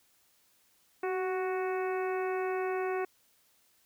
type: harmonic tone with a mistuned harmonic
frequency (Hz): 370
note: F#4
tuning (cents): 0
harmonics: 1 / 2 / 3 / 4 / 5 / 6 / 7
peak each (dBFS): -31 / -37 / -41 / -43 / -45 / -47 / -48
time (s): 1.03-3.05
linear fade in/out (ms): 5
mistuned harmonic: 1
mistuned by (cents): +29
effects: white hiss -68 dBFS RMS until 3.85 s